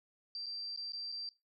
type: tone with dropouts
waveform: sine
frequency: 4699 Hz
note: D8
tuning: in tune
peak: -39 dBFS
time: 0.35-1.29 s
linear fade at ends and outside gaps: 1 ms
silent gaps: 0.46-0.465 / 0.762-0.774 / 0.921-0.933 / 1.119-1.123 s
effects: noise-tail reverb RT60 0.2 s tail -17 dB re dry